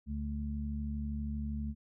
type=harmonic tone; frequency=72.6 Hz; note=D2; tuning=19 cents flat; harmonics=1 / 2 / 3; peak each=-36 / -45 / -38 dBFS; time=0.06-1.75 s; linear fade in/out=50 ms; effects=none